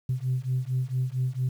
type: beating tone pair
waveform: sine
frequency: 126.1 / 130.5 Hz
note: B2 / C3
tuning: +36 / -4 cents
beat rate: 4.4 Hz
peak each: -27 / -27 dBFS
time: 0.09-1.49 s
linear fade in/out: 5 ms
effects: tanh soft clip ceiling -19 dBFS + 9-bit